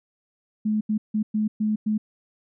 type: tone bursts at uneven times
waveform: sine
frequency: 214 Hz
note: A3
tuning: 48 cents flat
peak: -20 dBFS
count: 6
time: 0.65-0.81 / 0.89-0.98 / 1.14-1.23 / 1.34-1.48 / 1.6-1.76 / 1.86-1.98 s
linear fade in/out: 10 ms
effects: none